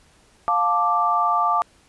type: chord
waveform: sine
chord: D minor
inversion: first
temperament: just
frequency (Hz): 704.8 / 881 / 1174.7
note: F5 / A5 / D6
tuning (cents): +16 / +2 / 0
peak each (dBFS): -23 / -23 / -19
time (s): 0.48-1.62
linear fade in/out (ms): 0
effects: pink hiss -56 dBFS RMS until 1.88 s + resampled to 24000 Hz